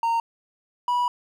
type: tone pair in turn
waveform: triangle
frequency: 922 / 976.8 Hz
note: A#5 / B5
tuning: -19 / -19 cents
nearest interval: minor second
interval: 100 cents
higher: second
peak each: -18 dBFS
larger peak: neither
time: 0.03-0.2 / 0.88-1.08 s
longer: second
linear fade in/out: 2 ms
effects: none